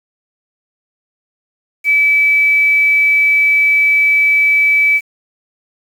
sine tone with quantisation, 2300 Hz, D7, 37 cents flat, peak -8 dBFS, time 1.84-5.01 s, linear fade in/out 50 ms, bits 6, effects none

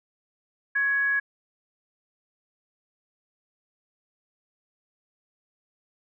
sine tone with frequency modulation, 1672 Hz, G#6, 11 cents sharp, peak -21 dBFS, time 0.75-1.2 s, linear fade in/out 10 ms, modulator 580 Hz, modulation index 0.23, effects none

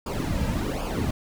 brown noise with flanger, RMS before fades -27 dBFS, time 0.06-1.11 s, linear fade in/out 5 ms, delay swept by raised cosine 0.5 to 2.8 ms, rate 1.3 Hz, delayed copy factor -0.75, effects none

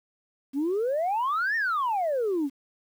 sine exponential two-way sweep, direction up then down, 261.6 to 1864.7 to 261.6 Hz, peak -22 dBFS, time 0.53-2.5 s, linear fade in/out 50 ms, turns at 1.56 s, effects tanh soft clip ceiling -21 dBFS + 9-bit

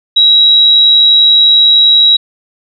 sine tone, 3863 Hz, B7, 39 cents flat, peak -3 dBFS, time 0.16-2.17 s, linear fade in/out 10 ms, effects none

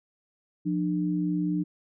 sine tone pair together, 176.1 / 300.3 Hz, F3 / D4, +15 / +39 cents, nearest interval major sixth, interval 924 cents, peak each -27 dBFS, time 0.65-1.64 s, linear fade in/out 20 ms, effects none

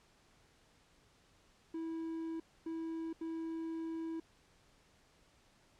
triangle tone bursts at uneven times, 326.2 Hz, E4, 18 cents flat, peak -36 dBFS, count 3, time 1.74-2.4 / 2.66-3.13 / 3.21-4.2 s, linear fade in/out 5 ms, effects pink hiss -68 dBFS RMS until 5.79 s + low-pass 8000 Hz 12 dB/octave

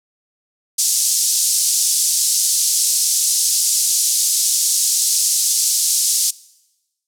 pink band-pass noise, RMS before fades -17 dBFS, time 0.78-6.31 s, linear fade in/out 10 ms, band 5300 to 11000 Hz, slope 24 dB/octave, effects noise-tail reverb RT60 1.0 s tail -22 dB re dry

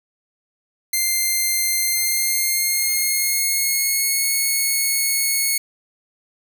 5% pulse tone with pitch glide, 2093 to 2196 Hz, C7 to C#7, 0 to -17 cents, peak -8 dBFS, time 0.93-5.58 s, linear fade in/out 5 ms, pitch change +83 cents, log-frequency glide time 1.83-4.31 s, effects none

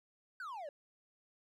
triangle exponential sweep, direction down, 1568 to 550 Hz, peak -40 dBFS, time 0.4-0.69 s, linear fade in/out 2 ms, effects none

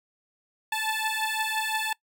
15% pulse beating tone pair, 872 / 877.8 Hz, A5 / A5, -16 / -4 cents, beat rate 5.8 Hz, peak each -23 dBFS, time 0.72-1.93 s, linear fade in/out 5 ms, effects noise-tail reverb RT60 0.1 s tail -22 dB re dry

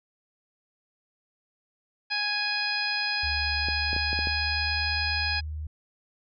harmonic tone, 830.6 Hz, G#5, in tune, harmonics 1 / 2 / 3 / 4 / 5 / 6, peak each -36 / -31 / -31 / -39 / -34 / -31 dBFS, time 2.1-5.41 s, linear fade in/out 20 ms
sine tone with pitch glide, 72 to 76.72 Hz, D2 to D#2, -34 to -24 cents, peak -31 dBFS, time 3.23-5.67 s, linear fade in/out 5 ms, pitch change +110 cents, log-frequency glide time 3.38-5.01 s
clicks, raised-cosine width 2 ms, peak -22 dBFS, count 6, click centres 3.686 / 3.931 / 3.964 / 4.13 / 4.19 / 4.272 s
effects none

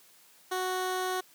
15% pulse tone, 370 Hz, F#4, in tune, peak -23 dBFS, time 0.51-1.21 s, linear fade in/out 10 ms, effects white hiss -59 dBFS RMS until 1.34 s + high-pass 150 Hz 12 dB/octave

